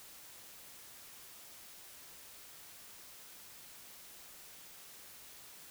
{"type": "silence", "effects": ["white hiss -54 dBFS RMS until 5.7 s"]}